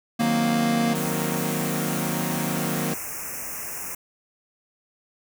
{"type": "tone", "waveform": "square", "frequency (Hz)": 233.1, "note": "A#3", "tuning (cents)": 0, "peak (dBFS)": -21, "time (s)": [0.19, 0.94], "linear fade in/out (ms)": 10}
{"type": "chord", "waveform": "sawtooth", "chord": "C half-diminished seventh", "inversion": "first", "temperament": "equal", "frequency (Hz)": [155.56, 185, 233.1, 261.6], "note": ["Eb3", "Gb3", "Bb3", "C4"], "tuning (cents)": [0, 0, 0, 0], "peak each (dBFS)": [-25, -26, -26, -29], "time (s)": [0.2, 2.94], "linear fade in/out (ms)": 5}
{"type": "band-stop noise", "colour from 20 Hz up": "white", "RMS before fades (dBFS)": -33, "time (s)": [0.95, 3.95], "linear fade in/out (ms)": 5, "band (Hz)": [2700, 5400], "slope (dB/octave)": 96}
{"effects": []}